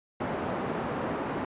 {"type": "band-pass noise", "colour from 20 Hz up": "pink", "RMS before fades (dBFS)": -32, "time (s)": [0.2, 1.45], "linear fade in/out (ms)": 5, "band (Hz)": [180, 1200], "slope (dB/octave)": 12, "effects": ["resampled to 8000 Hz"]}